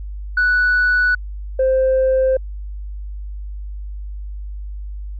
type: tone pair in turn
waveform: sine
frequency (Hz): 1480 / 523.3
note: F#6 / C5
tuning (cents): 0 / 0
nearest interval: octave + tritone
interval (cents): 1800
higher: first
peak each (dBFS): -11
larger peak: neither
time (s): 0.37-1.15 / 1.59-2.37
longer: neither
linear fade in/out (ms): 5
effects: tanh soft clip ceiling -10 dBFS + added 50 Hz sine -26 dBFS peak until 5.19 s